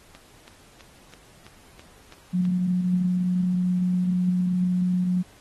click train, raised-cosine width 0.2 ms, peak -27 dBFS, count 8, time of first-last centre 0.15-2.453 s, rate 3.04 Hz
sine tone, 180.8 Hz, F#3, 40 cents flat, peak -20 dBFS, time 2.33-5.23 s, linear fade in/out 20 ms
effects pink hiss -54 dBFS RMS until 5.4 s + AAC 32 kbps

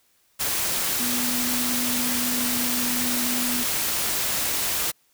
sine tone in noise, 245.2 Hz, B3, 12 cents flat, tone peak -28 dBFS, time 0.99-3.64 s, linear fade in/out 20 ms, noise white, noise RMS -25 dBFS, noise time 0.39-4.92 s, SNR -6 dB, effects white hiss -64 dBFS RMS until 5.13 s

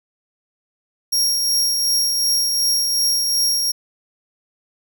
sawtooth tone with tremolo, 5588 Hz, F8, in tune, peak -12 dBFS, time 1.12-3.72 s, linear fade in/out 10 ms, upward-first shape triangle, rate 2.7 Hz, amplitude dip 35%, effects none

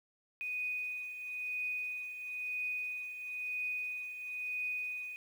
sine tone with tremolo, 2488 Hz, D#7, 1 cent flat, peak -33 dBFS, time 0.41-5.16 s, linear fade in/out 0 ms, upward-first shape triangle, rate 1 Hz, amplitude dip 65%, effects 10-bit

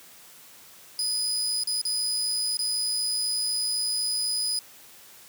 30% pulse tone with dropouts, 4978 Hz, D#8, in tune, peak -22 dBFS, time 0.99-4.59 s, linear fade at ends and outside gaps 1 ms, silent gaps 1.636-1.673 / 1.815-1.852 / 2.57-2.591 s, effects white hiss -50 dBFS RMS until 5.28 s + high-pass 80 Hz 12 dB/octave

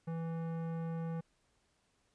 sine tone with tanh clipping, 164.81 Hz, E3, in tune, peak -38 dBFS, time 0.07-1.21 s, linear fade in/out 10 ms, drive 16 dB, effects pink hiss -75 dBFS RMS until 2.14 s + resampled to 22050 Hz

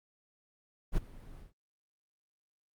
brown noise with ADSR envelope, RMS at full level -28 dBFS, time 0.92-1.53 s, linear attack 56 ms, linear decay 9 ms, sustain -20 dB, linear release 130 ms, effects Opus 32 kbps

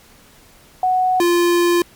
sine / square tone pair in turn, 740 / 347.3 Hz, F#5 / F4, 0 / -10 cents, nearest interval octave + minor second, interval 1310 cents, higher first, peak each -13 dBFS, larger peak neither, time 0.83-1.2 / 1.2-1.82 s, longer second, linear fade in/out 2 ms, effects pink hiss -48 dBFS RMS until 1.95 s + MP3 96 kbps

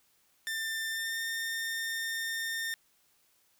sawtooth tone with pitch glide, 1790 to 1816 Hz, A6 to A#6, +29 to -46 cents, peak -29 dBFS, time 0.47-2.74 s, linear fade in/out 0 ms, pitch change +25 cents, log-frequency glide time 0.9-1.2 s, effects white hiss -69 dBFS RMS until 3.59 s

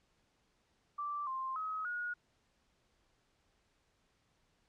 sine tone with pitch steps, 1170 / 1052 / 1273 / 1446 Hz, D6 / C6 / D#6 / F#6, -7 / +9 / +39 / -40 cents, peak -36 dBFS, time 0.98-2.14 s, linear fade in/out 10 ms, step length 290 ms, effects pink hiss -75 dBFS RMS until 4.68 s + low-pass 7000 Hz 12 dB/octave

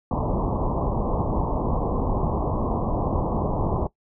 pink low-pass noise, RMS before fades -24 dBFS, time 0.11-3.87 s, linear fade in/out 2 ms, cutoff 1100 Hz, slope 96 dB/octave, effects noise-tail reverb RT60 0.1 s tail -19 dB re dry

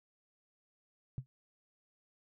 sine tone with exponential decay, 129.4 Hz, C3, 19 cents flat, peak -31 dBFS, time 1.18-1.26 s, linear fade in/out 0 ms, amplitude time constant 16 ms, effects none

